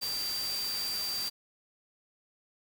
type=tone in noise; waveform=sine; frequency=4699 Hz; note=D8; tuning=in tune; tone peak=-32 dBFS; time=0.01-1.3 s; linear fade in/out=20 ms; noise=white; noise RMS=-39 dBFS; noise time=0.01-1.3 s; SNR=+4 dB; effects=none